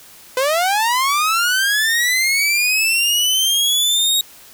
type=linear sweep; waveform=sawtooth; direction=up; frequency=497.7 to 3799 Hz; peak=-11 dBFS; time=0.37-4.21 s; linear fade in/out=2 ms; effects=white hiss -43 dBFS RMS until 4.53 s